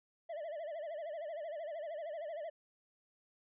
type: tone with vibrato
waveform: triangle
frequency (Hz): 629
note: D#5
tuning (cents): +19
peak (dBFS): -38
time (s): 0.29-2.5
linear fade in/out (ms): 10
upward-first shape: sine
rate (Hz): 13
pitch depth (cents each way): 140
effects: resampled to 8000 Hz